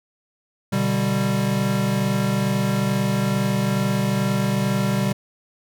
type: chord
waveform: square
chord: G major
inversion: first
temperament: equal with one note detuned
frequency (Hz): 124.55 / 146.83 / 196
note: B2 / D3 / G3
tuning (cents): +15 / 0 / 0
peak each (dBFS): -25 / -27 / -22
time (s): 0.72-5.13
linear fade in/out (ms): 10
effects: none